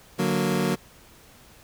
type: chord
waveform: 25% pulse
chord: D augmented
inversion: none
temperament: equal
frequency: 146.83 / 185 / 233.1 Hz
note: D3 / F#3 / A#3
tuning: 0 / 0 / 0 cents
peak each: -25 / -21 / -23 dBFS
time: 0.18-0.76 s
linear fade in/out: 20 ms
effects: pink hiss -52 dBFS RMS until 1.63 s